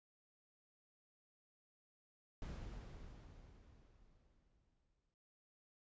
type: noise with exponential decay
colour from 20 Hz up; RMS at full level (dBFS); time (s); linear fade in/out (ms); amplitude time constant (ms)
brown; -45; 2.42-5.14; 1; 590
effects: resampled to 16000 Hz